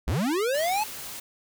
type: linear sweep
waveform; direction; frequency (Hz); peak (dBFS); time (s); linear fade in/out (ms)
square; up; 44.91 to 880; -24; 0.07-0.84; 10
type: noise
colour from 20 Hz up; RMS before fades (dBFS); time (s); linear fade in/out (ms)
white; -38; 0.54-1.2; 5
effects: none